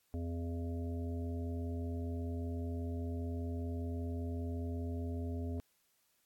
harmonic tone with a mistuned harmonic, 85.1 Hz, F2, 44 cents flat, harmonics 1 / 3 / 5 / 7 / 8, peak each -37 / -42 / -48 / -53 / -54 dBFS, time 0.14-5.6 s, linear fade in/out 0 ms, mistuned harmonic 5, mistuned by -35 cents, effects white hiss -75 dBFS RMS until 6.25 s + AAC 64 kbps

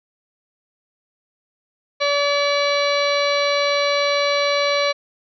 harmonic tone, 573 Hz, D5, 43 cents flat, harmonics 1 / 2 / 3 / 4 / 5 / 6 / 7 / 8 / 10, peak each -19 / -24 / -30 / -24 / -34 / -34 / -25 / -34 / -37 dBFS, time 2-4.93 s, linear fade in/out 20 ms, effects none

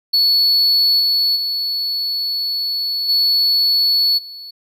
triangle tone with level steps, 4415 Hz, C#8, 8 cents flat, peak -10 / -12 / -17 / -11 / -30 dBFS, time 0.13-4.51 s, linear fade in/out 10 ms, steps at 0.99 / 1.35 / 3.08 / 4.17 s, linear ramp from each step 20 ms, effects none

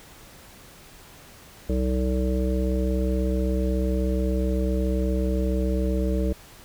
harmonic tone, 63.7 Hz, C2, 46 cents flat, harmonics 1 / 3 / 5 / 7 / 9, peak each -23 / -28 / -30 / -31 / -33 dBFS, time 1.69-6.33 s, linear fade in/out 5 ms, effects pink hiss -48 dBFS RMS until 6.64 s

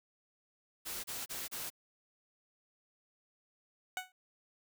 white noise bursts, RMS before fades -41 dBFS, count 4, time 0.85-1.703 s, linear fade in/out 20 ms, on 190 ms, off 31 ms
15% pulse tone with exponential decay, 742 Hz, F#5, 5 cents sharp, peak -26 dBFS, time 3.97-4.12 s, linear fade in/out 1 ms, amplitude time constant 31 ms
effects none

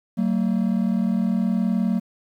triangle tone pair together, 188.8 / 228.4 Hz, F#3 / A#3, +35 / -35 cents, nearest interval minor third, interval 330 cents, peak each -19 dBFS, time 0.17-2 s, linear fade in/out 20 ms, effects tanh soft clip ceiling -11 dBFS + 9-bit

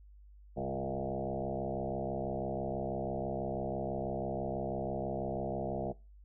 sine tone with frequency modulation, 410.4 Hz, G#4, 21 cents flat, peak -33 dBFS, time 0.56-5.93 s, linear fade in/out 20 ms, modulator 66.1 Hz, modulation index 4.8, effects noise-tail reverb RT60 0.3 s tail -23 dB re dry + added 50 Hz sine -53 dBFS peak until 6.24 s

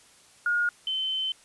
sine tone pair in turn, 1431 / 3070 Hz, F6 / G7, +42 / -37 cents, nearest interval octave + minor second, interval 1321 cents, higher second, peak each -22 / -26 dBFS, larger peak first, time 0.46-0.69 / 0.87-1.32 s, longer second, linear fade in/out 2 ms, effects white hiss -56 dBFS RMS until 1.44 s + resampled to 24000 Hz

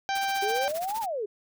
harmonic tone, 784 Hz, G5, in tune, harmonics 1 / 2 / 3 / 4 / 5 / 6 / 7 / 8, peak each -27 / -33 / -37 / -39 / -41 / -43 / -44 / -45 dBFS, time 0.09-0.68 s, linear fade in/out 0 ms
white noise with tremolo, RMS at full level -38 dBFS, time 0.15-1.06 s, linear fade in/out 2 ms, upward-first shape sine, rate 15 Hz, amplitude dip 90%
sine exponential two-way sweep, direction up then down, 392 to 932.3 to 392 Hz, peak -28 dBFS, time 0.42-1.26 s, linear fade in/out 10 ms, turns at 1 s
effects none

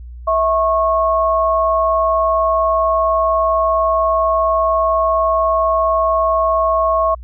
sine tone pair together, 650 / 1094.3 Hz, E5 / C#6, -24 / -23 cents, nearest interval major sixth, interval 901 cents, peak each -15 dBFS, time 0.27-7.15 s, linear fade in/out 10 ms, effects added 60 Hz sine -30 dBFS peak until 7.23 s

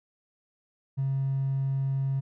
triangle tone with hard clipping, 135.5 Hz, C#3, 39 cents flat, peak -25 dBFS, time 0.97-2.21 s, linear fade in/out 20 ms, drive 3 dB, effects none

